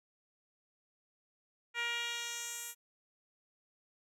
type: tone with band-pass filter sweep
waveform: 10% pulse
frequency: 472.5 Hz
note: A#4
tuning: 23 cents sharp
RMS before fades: -39 dBFS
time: 1.74-2.75 s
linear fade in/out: 50 ms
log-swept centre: 2100 to 11000 Hz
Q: 1.4
effects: none